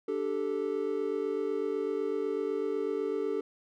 triangle chord, D suspended fourth, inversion none, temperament equal, 293.7 / 392 / 440 Hz, D4 / G4 / A4, 0 / 0 / 0 cents, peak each -35 / -31 / -30 dBFS, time 0.08-3.41 s, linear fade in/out 5 ms, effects none

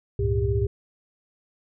sine tone cluster, 69.1 / 99.3 / 115.1 / 399.3 Hz, C#2 / G2 / A#2 / G4, -5 / +23 / -22 / +32 cents, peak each -26 dBFS, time 0.19-0.67 s, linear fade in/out 5 ms, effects none

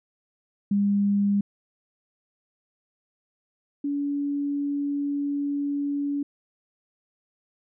sine tone pair in turn, 201.7 / 285.2 Hz, G3 / C#4, +50 / +49 cents, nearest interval tritone, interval 599 cents, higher second, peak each -19 / -24 dBFS, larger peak first, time 0.71-1.41 / 3.84-6.23 s, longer second, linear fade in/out 5 ms, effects none

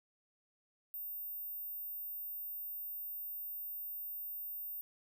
sine tone, 14600 Hz, A#9, 37 cents flat, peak -40 dBFS, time 0.94-4.81 s, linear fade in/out 0 ms, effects none

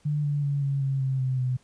sine tone with pitch steps, 148.3 / 145.08 / 141.93 / 138.85 / 135.83 / 132.89 / 130 / 127.18 Hz, D3 / D3 / C#3 / C#3 / C#3 / C3 / C3 / C3, +17 / -21 / +41 / +3 / -35 / +27 / -11 / -49 cents, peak -23 dBFS, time 0.05-1.57 s, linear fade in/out 10 ms, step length 190 ms, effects pink hiss -62 dBFS RMS until 1.63 s + resampled to 22050 Hz

